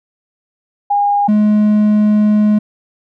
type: tone pair in turn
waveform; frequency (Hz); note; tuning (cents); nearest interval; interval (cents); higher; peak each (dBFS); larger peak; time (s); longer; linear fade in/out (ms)
sine / triangle; 814 / 210.9; G#5 / G#3; -35 / +27; octave + major seventh; 2338; first; -10 / -6; second; 0.9-1.28 / 1.28-2.59; second; 10
effects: none